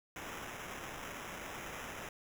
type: noise with sample-and-hold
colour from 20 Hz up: white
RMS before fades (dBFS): -45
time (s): 0.16-2.09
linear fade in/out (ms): 2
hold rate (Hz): 4410
effects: none